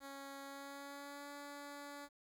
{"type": "tone with pitch glide", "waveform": "10% pulse", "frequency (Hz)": [276.1, 286.5], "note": ["C#4", "D4"], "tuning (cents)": [-7, -43], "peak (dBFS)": -40, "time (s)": [0, 2.09], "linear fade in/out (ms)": 50, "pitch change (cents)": 64, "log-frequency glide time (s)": [0.43, 1.31], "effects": ["12-bit"]}